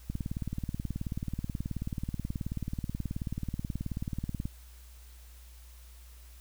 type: click train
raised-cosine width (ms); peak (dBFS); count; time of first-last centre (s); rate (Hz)
5; -21; 82; 0.1-4.455; 18.6
effects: added 60 Hz sine -49 dBFS peak until 6.4 s + white hiss -59 dBFS RMS until 6.4 s